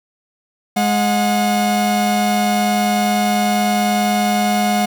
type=tone pair together; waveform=45% pulse; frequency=208.3 / 724 Hz; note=G#3 / F#5; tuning=+5 / -38 cents; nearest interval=octave + minor seventh; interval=2157 cents; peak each=-17 dBFS; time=0.76-4.86 s; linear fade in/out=10 ms; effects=none